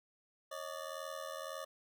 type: ring-modulated tone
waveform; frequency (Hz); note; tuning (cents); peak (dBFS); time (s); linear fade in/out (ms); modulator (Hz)
25% pulse; 587.3; D5; 0; -35; 0.51-1.65; 10; 40.9
effects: none